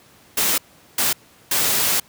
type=noise bursts at uneven times; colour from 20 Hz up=white; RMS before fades=-19 dBFS; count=3; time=0.37-0.58 / 0.98-1.13 / 1.51-2 s; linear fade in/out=5 ms; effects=pink hiss -51 dBFS RMS until 2.08 s + high-pass 100 Hz 12 dB/octave